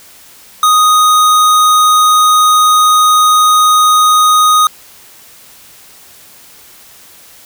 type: tone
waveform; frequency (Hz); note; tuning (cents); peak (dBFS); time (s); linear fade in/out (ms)
square; 1244.5; D#6; 0; -6; 0.63-4.67; 2
effects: white hiss -39 dBFS RMS until 7.45 s